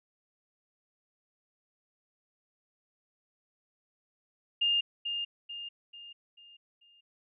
sine tone with echo, 2818 Hz, F7, 15 cents sharp, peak -24 dBFS, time 4.61-4.81 s, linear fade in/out 10 ms, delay 440 ms, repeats 5, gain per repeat -7 dB, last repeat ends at 7.01 s, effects none

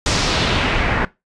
pink noise with low-pass filter sweep, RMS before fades -18 dBFS, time 0.06-1.05 s, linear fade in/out 2 ms, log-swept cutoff 6400 to 1700 Hz, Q 1.6, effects noise-tail reverb RT60 0.2 s tail -18 dB re dry + resampled to 22050 Hz

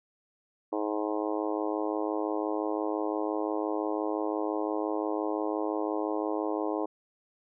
harmonic tone, 105.8 Hz, G#2, 33 cents sharp, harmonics 3 / 4 / 5 / 6 / 7 / 8 / 9 / 10, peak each -32 / -34 / -36 / -38 / -39 / -40 / -41 / -42 dBFS, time 0.72-6.86 s, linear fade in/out 10 ms, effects none

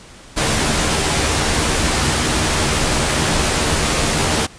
pink noise with comb filter, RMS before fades -17 dBFS, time 0.36-4.47 s, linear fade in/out 20 ms, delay 13 ms, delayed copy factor +0.5, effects pink hiss -41 dBFS RMS until 4.58 s + resampled to 22050 Hz

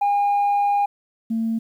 sine tone pair in turn, 812 / 225.7 Hz, G#5 / A3, -39 / +44 cents, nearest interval octave + minor seventh, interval 2217 cents, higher first, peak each -14 / -19 dBFS, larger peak first, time 0.01-0.86 / 1.3-1.59 s, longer first, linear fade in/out 10 ms, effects tanh soft clip ceiling -15 dBFS + 9-bit

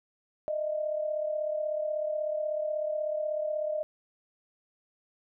sine tone pair together, 609.7 / 646 Hz, D#5 / E5, -35 / -35 cents, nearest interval minor second, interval 100 cents, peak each -29 / -36 dBFS, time 0.48-3.83 s, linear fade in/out 0 ms, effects none

